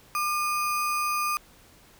sine tone with sample-and-hold, 1199 Hz, D6, 36 cents sharp, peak -24 dBFS, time 0.15-1.37 s, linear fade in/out 0 ms, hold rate 3675 Hz, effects pink hiss -55 dBFS RMS until 1.99 s

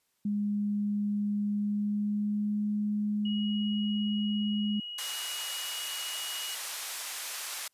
sine tone with pitch glide, 205.9 to 208.7 Hz, G#3 to G#3, -15 to +9 cents, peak -27 dBFS, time 0.25-4.8 s, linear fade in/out 5 ms, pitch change +24 cents, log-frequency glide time 1.48-2.62 s
sine tone, 2900 Hz, F#7, 35 cents flat, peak -37 dBFS, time 3.25-6.55 s, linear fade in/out 5 ms
white band-pass noise, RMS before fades -38 dBFS, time 4.98-7.68 s, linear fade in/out 5 ms, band 820 to 11000 Hz, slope 12 dB/octave
effects white hiss -75 dBFS RMS until 7.73 s + resampled to 32000 Hz

